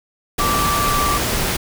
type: tone in noise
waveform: sine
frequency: 1166 Hz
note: D6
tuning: 13 cents flat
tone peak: -18 dBFS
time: 0.39-1.18 s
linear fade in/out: 10 ms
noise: pink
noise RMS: -20 dBFS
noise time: 0.38-1.57 s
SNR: -1 dB
effects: none